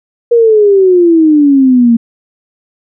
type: exponential sweep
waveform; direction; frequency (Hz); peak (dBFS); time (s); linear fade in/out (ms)
sine; down; 479.2 to 227.9; -3; 0.31-1.97; 10
effects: none